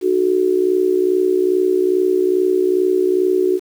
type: tone with amplitude modulation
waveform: sine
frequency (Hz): 370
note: F#4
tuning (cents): 0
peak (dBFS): -9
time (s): 0.01-3.6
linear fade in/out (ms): 50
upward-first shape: sine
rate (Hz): 62.4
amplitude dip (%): 80
effects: 7-bit